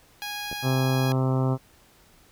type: tone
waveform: 10% pulse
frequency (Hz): 826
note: G#5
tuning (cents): -10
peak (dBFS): -23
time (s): 0.22-1.12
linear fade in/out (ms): 0
type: clicks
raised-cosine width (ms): 2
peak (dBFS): -24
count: 2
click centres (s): 0.515 / 0.528
type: harmonic tone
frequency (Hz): 130.81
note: C3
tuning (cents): 0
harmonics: 1 / 2 / 3 / 4 / 5 / 6 / 7 / 8 / 9 / 10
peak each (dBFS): -22 / -28 / -32 / -34 / -36 / -38 / -39 / -40 / -41 / -42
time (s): 0.62-1.58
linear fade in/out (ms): 50
effects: pink hiss -57 dBFS RMS until 2.31 s